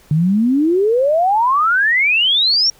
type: exponential sweep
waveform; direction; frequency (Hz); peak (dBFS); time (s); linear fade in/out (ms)
sine; up; 146.83 to 5670; -11; 0.11-2.7; 2
effects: pink hiss -49 dBFS RMS until 2.79 s